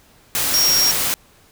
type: tone in noise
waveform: sine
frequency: 5588 Hz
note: F8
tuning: in tune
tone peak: -14 dBFS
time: 0.54-0.91 s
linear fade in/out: 0 ms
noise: white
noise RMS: -20 dBFS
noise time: 0.35-1.14 s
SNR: +3 dB
effects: pink hiss -52 dBFS RMS until 1.51 s